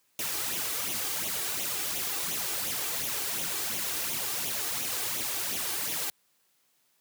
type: noise with flanger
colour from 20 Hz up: white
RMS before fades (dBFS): -32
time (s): 0.19-6.1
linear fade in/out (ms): 2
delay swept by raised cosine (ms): 0.3 to 2.6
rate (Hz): 2.8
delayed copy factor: +0.65
effects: white hiss -70 dBFS RMS until 7 s + high-pass 100 Hz 12 dB/octave